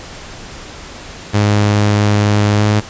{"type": "tone with pitch glide", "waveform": "sawtooth", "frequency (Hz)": [103.83, 105.34], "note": ["G#2", "G#2"], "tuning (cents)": [0, 25], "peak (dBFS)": -6, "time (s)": [1.33, 2.81], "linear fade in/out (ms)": 20, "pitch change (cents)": 25, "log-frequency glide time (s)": [2.54, 2.64], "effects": ["pink hiss -32 dBFS RMS until 2.89 s", "resampled to 16000 Hz"]}